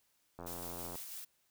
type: click train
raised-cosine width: 1 ms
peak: -32 dBFS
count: 50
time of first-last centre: 0.39-0.956 s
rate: 86.6 Hz
type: noise with tremolo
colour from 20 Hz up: blue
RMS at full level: -45 dBFS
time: 0.46-1.25 s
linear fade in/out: 10 ms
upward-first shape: square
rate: 6.1 Hz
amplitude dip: 25%
effects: white hiss -75 dBFS RMS until 1.5 s